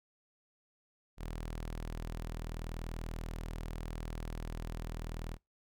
sawtooth tone, 40.39 Hz, E1, 35 cents flat, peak -35 dBFS, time 1.17-5.38 s, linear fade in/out 50 ms, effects noise-tail reverb RT60 0.2 s tail -24 dB re dry

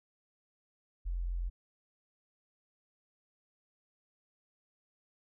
sine tone, 43.65 Hz, F1, in tune, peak -32 dBFS, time 1.05-1.5 s, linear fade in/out 20 ms, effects none

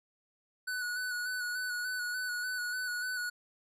square tone with vibrato, 1480 Hz, F#6, in tune, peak -34 dBFS, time 0.67-3.3 s, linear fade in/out 10 ms, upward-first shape square, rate 3.4 Hz, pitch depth 24 cents each way, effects resampled to 32000 Hz

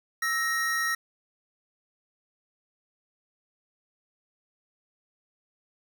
square tone pair together, 1316 / 1874.1 Hz, E6 / A#6, -3 / +9 cents, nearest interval tritone, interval 612 cents, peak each -32 / -27 dBFS, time 0.22-0.95 s, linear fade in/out 5 ms, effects none

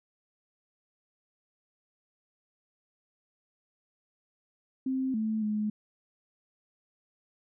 sine tone with pitch steps, 262.5 / 218.7 / 212 Hz, C4 / A3 / G#3, +6 / -10 / +36 cents, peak -27 dBFS, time 4.86-5.7 s, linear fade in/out 5 ms, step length 280 ms, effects none

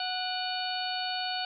harmonic tone with a mistuned harmonic, 738 Hz, F#5, 5 cents flat, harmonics 1 / 2 / 3 / 4 / 5 / 6, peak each -34 / -38 / -43 / -37 / -41 / -36 dBFS, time 0-1.45 s, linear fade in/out 2 ms, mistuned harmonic 3, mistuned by +140 cents, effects none

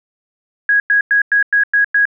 sine tone bursts, 1655 Hz, G#6, 6 cents flat, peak -9 dBFS, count 7, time 0.69-2.054 s, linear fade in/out 2 ms, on 110 ms, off 99 ms, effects none

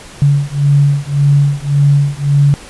sine beating tone pair, 141.6 / 143.4 Hz, C#3 / D3, +37 / -41 cents, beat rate 1.8 Hz, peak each -11 dBFS, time 0.22-2.54 s, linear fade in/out 0 ms, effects pink hiss -34 dBFS RMS until 2.69 s + resampled to 24000 Hz

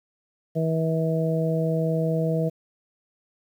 harmonic tone, 161.4 Hz, E3, 36 cents flat, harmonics 1 / 2 / 3 / 4, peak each -23 / -32 / -27 / -29 dBFS, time 0.55-2.5 s, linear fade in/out 20 ms, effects 9-bit

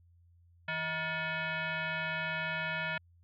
sine tone with frequency modulation, 160.8 Hz, E3, 43 cents flat, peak -32 dBFS, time 0.68-2.98 s, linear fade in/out 5 ms, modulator 794 Hz, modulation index 3.1, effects added 86 Hz sine -60 dBFS peak until 3.23 s

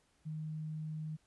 sine tone, 155.56 Hz, D#3, in tune, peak -38 dBFS, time 0.25-1.17 s, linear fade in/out 20 ms, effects pink hiss -73 dBFS RMS until 1.26 s + resampled to 24000 Hz

